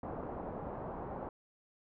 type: low-pass noise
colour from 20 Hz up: white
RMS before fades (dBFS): -42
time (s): 0.03-1.29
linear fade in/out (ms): 2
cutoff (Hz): 900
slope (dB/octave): 24
effects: none

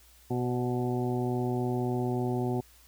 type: harmonic tone with a mistuned harmonic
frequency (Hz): 123.47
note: B2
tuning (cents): 0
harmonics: 1 / 2 / 3 / 4 / 5 / 6 / 7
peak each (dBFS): -31 / -32 / -32 / -44 / -44 / -38 / -43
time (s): 0.3-2.61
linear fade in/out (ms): 10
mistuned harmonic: 4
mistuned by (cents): +51
effects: added 60 Hz sine -59 dBFS peak until 2.87 s + white hiss -59 dBFS RMS until 2.87 s

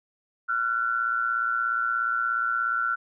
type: tone pair together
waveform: sine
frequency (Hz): 1365 / 1481.9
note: F6 / F#6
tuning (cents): -40 / +2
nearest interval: minor second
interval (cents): 142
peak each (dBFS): -25 / -27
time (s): 0.48-2.96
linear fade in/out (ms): 20
effects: none

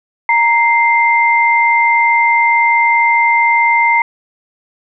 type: tone pair together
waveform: sine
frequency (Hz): 932.3 / 2093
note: A#5 / C7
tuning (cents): 0 / 0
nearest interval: octave + major second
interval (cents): 1400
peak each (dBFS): -11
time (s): 0.29-4.02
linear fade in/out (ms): 2
effects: none

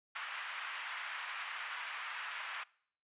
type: band-pass noise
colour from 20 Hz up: pink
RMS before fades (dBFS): -43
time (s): 0.15-2.64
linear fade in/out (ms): 10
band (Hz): 1100 to 2900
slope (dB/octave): 24
effects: noise-tail reverb RT60 0.6 s tail -23 dB re dry + resampled to 8000 Hz

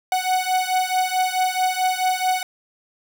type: beating tone pair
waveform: 45% pulse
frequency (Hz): 740 / 744.6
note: F#5 / F#5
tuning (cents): 0 / +11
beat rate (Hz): 4.6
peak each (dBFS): -22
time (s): 0.12-2.43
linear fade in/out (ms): 2
effects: none

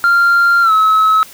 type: tone with pitch glide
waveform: sine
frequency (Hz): 1390 to 1289.4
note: F6 to E6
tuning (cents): -9 to -39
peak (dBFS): -5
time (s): 0.04-1.23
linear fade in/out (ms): 0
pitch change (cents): -130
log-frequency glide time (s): 0.62-0.72
effects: tanh soft clip ceiling -6 dBFS + white hiss -37 dBFS RMS until 1.33 s

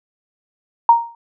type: tone with exponential decay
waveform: sine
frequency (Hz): 932.3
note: A#5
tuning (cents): 0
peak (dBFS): -3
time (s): 0.89-1.15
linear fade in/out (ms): 2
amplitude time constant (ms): 55
effects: none

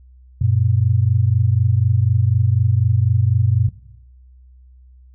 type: tone pair together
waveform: sine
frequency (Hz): 95.46 / 119.5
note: G2 / A#2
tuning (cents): -45 / +43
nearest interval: major third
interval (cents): 388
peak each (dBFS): -16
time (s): 0.41-3.69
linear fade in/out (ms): 5
effects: noise-tail reverb RT60 0.8 s tail -17 dB re dry + added 63 Hz sine -43 dBFS peak until 5.14 s

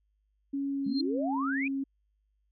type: tone with pitch glide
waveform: sine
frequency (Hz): 277.7 to 272.5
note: C#4 to C#4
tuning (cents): +3 to -29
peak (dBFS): -29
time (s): 0.53-1.84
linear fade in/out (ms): 10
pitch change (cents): -32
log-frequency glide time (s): 0.7-1.04
type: tone with exponential growth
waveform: sine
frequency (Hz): 4186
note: C8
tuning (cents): 0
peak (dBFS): -29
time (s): 0.84-1.01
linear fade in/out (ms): 5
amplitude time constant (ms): 36
type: exponential sweep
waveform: sine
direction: up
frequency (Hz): 196 to 2544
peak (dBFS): -31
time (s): 0.86-1.68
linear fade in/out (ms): 5
effects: added 51 Hz sine -70 dBFS peak until 2.51 s

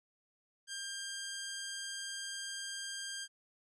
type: tone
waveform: 10% pulse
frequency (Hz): 1597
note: G6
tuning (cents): +32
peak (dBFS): -31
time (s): 0.67-3.28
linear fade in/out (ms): 50
effects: resampled to 22050 Hz

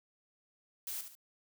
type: noise with echo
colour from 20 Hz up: blue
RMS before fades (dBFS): -40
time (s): 0.87-1.01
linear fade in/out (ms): 2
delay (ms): 71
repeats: 2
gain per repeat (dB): -8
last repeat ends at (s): 1.152
effects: none

